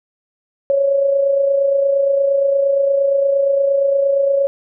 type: tone with amplitude modulation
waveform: sine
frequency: 554.4 Hz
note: C#5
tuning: in tune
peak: -10 dBFS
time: 0.7-4.47 s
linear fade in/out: 0 ms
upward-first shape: sine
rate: 28.6 Hz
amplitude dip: 45%
effects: none